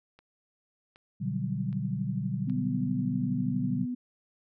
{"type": "click train", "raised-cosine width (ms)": 0.3, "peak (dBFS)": -38, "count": 4, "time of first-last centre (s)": [0.19, 2.498], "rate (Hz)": 1.3}
{"type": "chord", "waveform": "sine", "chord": "G major seventh", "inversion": "first", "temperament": "just", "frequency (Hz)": [122.5, 147, 183.75, 196], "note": ["B2", "D3", "F#3", "G3"], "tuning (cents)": [-14, 2, -12, 0], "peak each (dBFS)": -34, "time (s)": [1.2, 3.86], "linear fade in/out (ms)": 20}
{"type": "tone with pitch glide", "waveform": "sine", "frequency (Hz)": [250, 247.8], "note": ["B3", "B3"], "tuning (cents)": [21, 6], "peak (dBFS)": -30, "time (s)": [2.47, 3.95], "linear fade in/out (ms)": 10, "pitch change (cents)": -15, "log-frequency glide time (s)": [2.91, 3.21]}
{"effects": []}